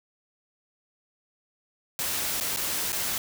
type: noise with dropouts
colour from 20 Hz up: white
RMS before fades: -29 dBFS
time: 1.99-3.18 s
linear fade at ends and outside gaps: 1 ms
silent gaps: 2.401-2.409 / 2.563-2.571 / 2.921-2.928 s
effects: none